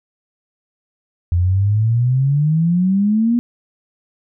sine exponential sweep, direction up, 85 to 243.1 Hz, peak -12 dBFS, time 1.32-3.39 s, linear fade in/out 0 ms, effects none

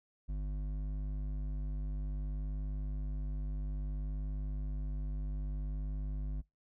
sine tone with hard clipping, 50.3 Hz, G1, 45 cents sharp, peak -36 dBFS, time 0.28-6.42 s, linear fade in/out 20 ms, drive 9 dB, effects noise-tail reverb RT60 0.2 s tail -24 dB re dry

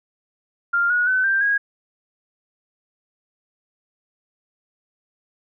sine tone with pitch steps, 1396.9 / 1454.5 / 1514.6 / 1577.1 / 1642.1 Hz, F6 / F#6 / F#6 / G6 / G#6, 0 / -30 / +40 / +10 / -20 cents, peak -16 dBFS, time 0.73-1.58 s, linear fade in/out 10 ms, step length 170 ms, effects none

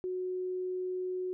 sine tone, 367.4 Hz, F#4, 12 cents flat, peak -32 dBFS, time 0.04-1.33 s, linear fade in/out 0 ms, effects none

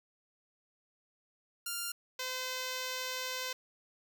5% pulse tone pair in turn, 1396.9 / 512.2 Hz, F6 / C5, 0 / -37 cents, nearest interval octave + perfect fourth, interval 1737 cents, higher first, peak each -24 dBFS, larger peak neither, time 1.66-1.92 / 2.19-3.53 s, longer second, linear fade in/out 5 ms, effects none

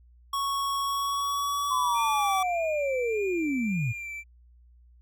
square tone with pitch glide, 1108.7 to 1153.1 Hz, C#6 to D6, 0 to -32 cents, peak -27 dBFS, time 0.33-2.43 s, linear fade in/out 5 ms, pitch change +68 cents, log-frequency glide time 0.81-2.04 s
sine linear sweep, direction down, 1046.5 to 103.83 Hz, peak -25 dBFS, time 1.7-3.93 s, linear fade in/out 20 ms
triangle tone with vibrato, 2376 Hz, D7, 20 cents sharp, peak -33 dBFS, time 1.94-4.24 s, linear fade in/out 50 ms, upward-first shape sine, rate 1.7 Hz, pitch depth 35 cents each way
effects added 60 Hz sine -53 dBFS peak until 5.01 s

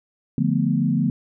sine chord, B half-diminished seventh, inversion first, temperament equal, 146.83 / 174.61 / 220 / 246.9 Hz, D3 / F3 / A3 / B3, 0 / 0 / 0 / 0 cents, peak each -23 dBFS, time 0.38-1.1 s, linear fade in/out 2 ms, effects none

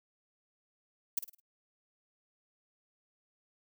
violet noise with echo, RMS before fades -30 dBFS, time 1.17-1.19 s, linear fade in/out 5 ms, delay 53 ms, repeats 4, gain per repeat -9 dB, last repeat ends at 1.402 s, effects noise-tail reverb RT60 0.1 s tail -26 dB re dry

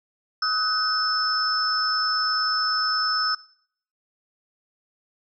sine tone cluster, 1272 / 1491 / 5260 Hz, D#6 / F#6 / E8, +38 / +13 / -5 cents, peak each -25 / -28 / -23 dBFS, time 0.42-3.35 s, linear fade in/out 5 ms, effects noise-tail reverb RT60 0.6 s tail -20 dB re dry

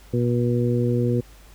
harmonic tone, 120.8 Hz, B2, 38 cents flat, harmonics 1 / 2 / 3 / 4, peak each -21 / -24 / -26 / -27 dBFS, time 0.13-1.21 s, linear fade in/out 10 ms, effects added 50 Hz sine -46 dBFS peak until 1.54 s + pink hiss -52 dBFS RMS until 1.54 s

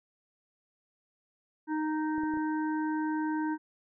harmonic tone, 310 Hz, D#4, 6 cents flat, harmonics 1 / 3 / 5 / 6, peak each -29 / -36 / -41 / -52 dBFS, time 1.67-3.58 s, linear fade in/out 50 ms
clicks, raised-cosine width 2 ms, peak -33 dBFS, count 4, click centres 2.181 / 2.235 / 2.338 / 2.372 s
effects none

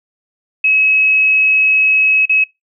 sine tone with dropouts, 2565 Hz, E7, 48 cents flat, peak -9 dBFS, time 0.64-2.44 s, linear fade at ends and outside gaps 5 ms, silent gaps 2.256-2.294 s, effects noise-tail reverb RT60 0.2 s tail -25 dB re dry

